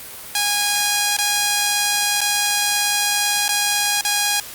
5% pulse tone with dropouts, 822 Hz, G#5, 18 cents flat, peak -5 dBFS, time 0.35-4.4 s, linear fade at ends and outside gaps 2 ms, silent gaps 1.167-1.186 / 2.207-2.214 / 3.481-3.49 / 4.011-4.049 s, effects white hiss -35 dBFS RMS until 4.54 s + Opus 32 kbps

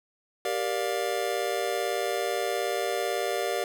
square chord, G minor seventh, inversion none, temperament just, 392 / 470.4 / 588 / 705.6 Hz, G4 / Bb4 / D5 / F5, 0 / +16 / +2 / +18 cents, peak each -33 dBFS, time 0.45-3.64 s, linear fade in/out 2 ms, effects none

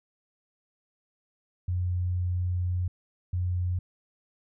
sine tone bursts at uneven times, 89.7 Hz, F2, 47 cents sharp, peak -25 dBFS, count 2, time 1.68-2.88 / 3.33-3.79 s, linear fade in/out 5 ms, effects none

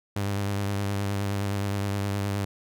sawtooth tone with vibrato, 100.1 Hz, G2, 37 cents sharp, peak -22 dBFS, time 0.16-2.45 s, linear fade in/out 5 ms, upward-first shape sine, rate 9.6 Hz, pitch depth 30 cents each way, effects none

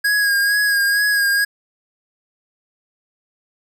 square tone with vibrato, 1644 Hz, G#6, 18 cents flat, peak -15 dBFS, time 0.04-1.45 s, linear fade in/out 10 ms, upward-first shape sine, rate 2.2 Hz, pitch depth 33 cents each way, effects none

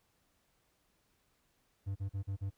triangle tone bursts, 98 Hz, G2, in tune, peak -32 dBFS, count 5, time 1.86-2.505 s, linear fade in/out 20 ms, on 97 ms, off 40 ms, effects pink hiss -75 dBFS RMS until 2.57 s

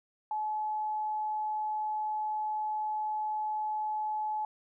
sine tone, 856 Hz, A5, 48 cents flat, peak -30 dBFS, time 0.31-4.45 s, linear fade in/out 2 ms, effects none

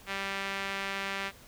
sawtooth tone with band-pass filter, 196 Hz, G3, in tune, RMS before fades -35 dBFS, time 0.06-1.32 s, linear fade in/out 50 ms, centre 2200 Hz, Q 1.3, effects pink hiss -54 dBFS RMS until 1.47 s

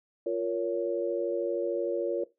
sine chord, Bb minor, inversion second, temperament just, 349.6 / 466.2 / 559.4 Hz, F4 / Bb4 / Db5, +2 / 0 / +16 cents, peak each -31 dBFS, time 0.26-2.24 s, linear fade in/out 5 ms, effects noise-tail reverb RT60 0.2 s tail -17 dB re dry

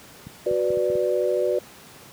clicks, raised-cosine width 5 ms, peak -23 dBFS, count 6, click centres 0.269 / 0.512 / 0.704 / 0.772 / 0.9 / 0.954 s
sine chord, B minor, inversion second, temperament equal, 370 / 493.9 / 587.3 Hz, F#4 / B4 / D5, 0 / 0 / 0 cents, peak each -24 dBFS, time 0.46-1.59 s, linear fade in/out 5 ms
effects pink hiss -46 dBFS RMS until 2.12 s + high-pass 100 Hz 12 dB/octave

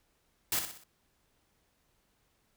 white noise with echo, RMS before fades -30 dBFS, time 0.52-0.59 s, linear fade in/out 2 ms, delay 62 ms, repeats 4, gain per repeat -7 dB, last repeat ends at 0.838 s, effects pink hiss -73 dBFS RMS until 2.56 s

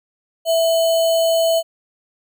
sine tone with sample-and-hold, 659.3 Hz, E5, in tune, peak -13 dBFS, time 0.45-1.63 s, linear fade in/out 50 ms, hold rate 3675 Hz, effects none

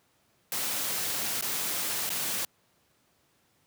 white noise with dropouts, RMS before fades -31 dBFS, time 0.52-2.45 s, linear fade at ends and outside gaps 1 ms, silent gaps 1.411-1.424 / 2.093-2.102 s, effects pink hiss -68 dBFS RMS until 3.66 s + high-pass 100 Hz 12 dB/octave

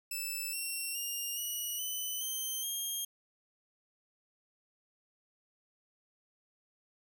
5% pulse tone with pitch steps, 2637 / 2727 / 2820 / 2916 / 3015 / 3118 / 3224 Hz, E7 / F7 / F7 / F#7 / F#7 / G7 / G7, 0 / -42 / +16 / -26 / +32 / -10 / +48 cents, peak -27 dBFS, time 0.11-3.05 s, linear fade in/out 5 ms, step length 420 ms, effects none

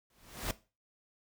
pink noise with exponential growth, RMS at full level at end -33 dBFS, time 0.1-0.51 s, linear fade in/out 2 ms, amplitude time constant 88 ms, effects noise-tail reverb RT60 0.3 s tail -17 dB re dry

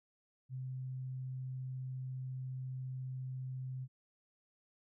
sine tone, 129.6 Hz, C3, 16 cents flat, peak -39 dBFS, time 0.49-3.88 s, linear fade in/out 50 ms, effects none

